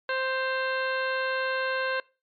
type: harmonic tone with a mistuned harmonic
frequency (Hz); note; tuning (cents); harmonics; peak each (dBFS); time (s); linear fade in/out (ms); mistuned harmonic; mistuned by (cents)
523.3; C5; 0; 1 / 2 / 3 / 4 / 5 / 6 / 7 / 8; -30 / -33 / -29 / -40 / -38 / -46 / -45 / -41; 0.09-2; 2; 5; +48
effects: noise-tail reverb RT60 0.3 s tail -22 dB re dry + MP3 96 kbps